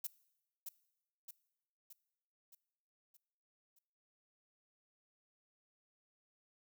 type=noise with echo; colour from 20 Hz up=violet; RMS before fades=-40 dBFS; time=0.04-0.07 s; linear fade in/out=5 ms; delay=620 ms; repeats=6; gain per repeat=-5 dB; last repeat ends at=3.79 s; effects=noise-tail reverb RT60 0.9 s tail -20 dB re dry